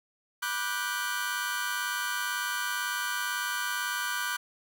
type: chord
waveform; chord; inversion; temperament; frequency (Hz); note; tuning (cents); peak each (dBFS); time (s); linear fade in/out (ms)
sawtooth; G major seventh; first; just; 980 / 1176 / 1470 / 1568; B5 / D6 / F#6 / G6; -14 / +2 / -12 / 0; -34 / -33 / -29 / -31; 0.42-4.37; 10
effects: none